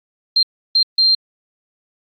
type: tone bursts at uneven times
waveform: sine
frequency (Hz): 4173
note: C8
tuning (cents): -5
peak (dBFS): -10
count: 3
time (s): 0.36-0.43 / 0.75-0.83 / 0.98-1.15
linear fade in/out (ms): 5
effects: AAC 48 kbps